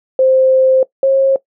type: tone pair in turn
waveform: sine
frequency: 523.3 / 538.9 Hz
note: C5 / C#5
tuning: 0 / -49 cents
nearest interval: minor second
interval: 51 cents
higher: second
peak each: -7 dBFS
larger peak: neither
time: 0.19-0.83 / 1.03-1.36 s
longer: first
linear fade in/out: 2 ms
effects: noise-tail reverb RT60 0.1 s tail -19 dB re dry

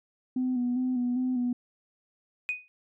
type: tone with vibrato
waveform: sine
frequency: 250 Hz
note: B3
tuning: 21 cents sharp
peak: -24 dBFS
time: 0.36-1.53 s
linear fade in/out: 5 ms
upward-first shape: square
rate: 2.5 Hz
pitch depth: 33 cents each way
type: tone with exponential decay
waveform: sine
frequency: 2489 Hz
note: D#7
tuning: in tune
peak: -23 dBFS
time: 2.49-2.68 s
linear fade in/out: 0 ms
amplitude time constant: 41 ms
effects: tanh soft clip ceiling -21 dBFS

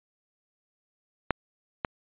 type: clicks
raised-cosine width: 0.5 ms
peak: -7 / -12 dBFS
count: 2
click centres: 1.307 / 1.848 s
effects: resampled to 8000 Hz

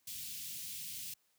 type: band-stop noise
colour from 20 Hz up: white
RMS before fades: -44 dBFS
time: 0.07-1.14 s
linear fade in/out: 5 ms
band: 200 to 2600 Hz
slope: 24 dB/octave
effects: white hiss -75 dBFS RMS until 1.38 s + high-pass 80 Hz 12 dB/octave

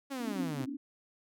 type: exponential sweep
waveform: sawtooth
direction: down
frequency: 283.5 to 123.9 Hz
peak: -32 dBFS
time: 0.1-0.66 s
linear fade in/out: 20 ms
type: band-pass noise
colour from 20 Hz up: white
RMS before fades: -38 dBFS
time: 0.2-0.77 s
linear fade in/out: 10 ms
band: 250 to 290 Hz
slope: 96 dB/octave
effects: none

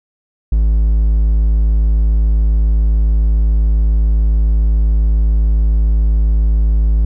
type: tone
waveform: triangle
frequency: 53.6 Hz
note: A1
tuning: 45 cents flat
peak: -7 dBFS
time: 0.52-7.05 s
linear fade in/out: 5 ms
effects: none

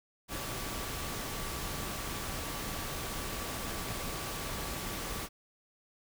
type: tone in noise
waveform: sine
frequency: 1151 Hz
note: D6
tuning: 35 cents flat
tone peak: -48 dBFS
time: 0.28-5.29 s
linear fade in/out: 50 ms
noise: pink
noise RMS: -38 dBFS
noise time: 0.28-5.29 s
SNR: -13 dB
effects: none

